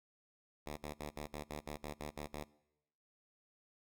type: tone bursts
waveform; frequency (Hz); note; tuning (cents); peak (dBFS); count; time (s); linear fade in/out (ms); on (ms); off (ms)
5% pulse; 74.6; D2; +28; -31; 11; 0.66-2.44; 10; 110; 57
effects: noise-tail reverb RT60 0.9 s tail -22 dB re dry